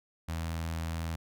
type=tone with notch filter; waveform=sawtooth; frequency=82 Hz; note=E2; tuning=9 cents flat; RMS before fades=-35 dBFS; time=0.28-1.16 s; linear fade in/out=10 ms; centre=390 Hz; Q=1.3; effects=none